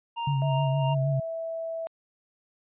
square tone with tremolo, 932.3 Hz, A#5, in tune, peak -29 dBFS, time 0.16-0.95 s, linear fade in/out 20 ms, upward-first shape sine, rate 3 Hz, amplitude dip 60%
sine tone with vibrato, 138.59 Hz, C#3, in tune, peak -23 dBFS, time 0.27-1.2 s, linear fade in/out 5 ms, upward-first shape sine, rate 6.4 Hz, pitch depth 53 cents each way
sine tone with pitch glide, 650 to 656.4 Hz, E5 to E5, -24 to -8 cents, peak -30 dBFS, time 0.42-1.87 s, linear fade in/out 0 ms, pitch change +16 cents, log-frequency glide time 1.04-1.2 s
effects resampled to 8000 Hz

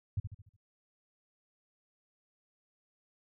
sine tone with echo, 100 Hz, G2, 35 cents sharp, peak -28 dBFS, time 0.17-0.2 s, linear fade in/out 5 ms, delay 73 ms, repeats 5, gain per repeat -7 dB, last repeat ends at 0.565 s, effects none

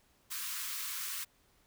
white high-pass noise, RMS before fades -39 dBFS, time 0.3-1.25 s, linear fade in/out 20 ms, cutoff 1000 Hz, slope 96 dB/octave, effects pink hiss -69 dBFS RMS until 1.66 s

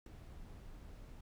brown noise with ADSR envelope, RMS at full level -44 dBFS, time 0.06-1.21 s, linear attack 3 ms, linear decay 9 ms, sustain -8 dB, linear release 6 ms, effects none

